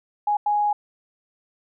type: tone bursts at uneven times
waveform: sine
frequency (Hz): 830.6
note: G#5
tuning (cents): 0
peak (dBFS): -18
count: 2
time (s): 0.27-0.37 / 0.46-0.73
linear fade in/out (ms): 5
effects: none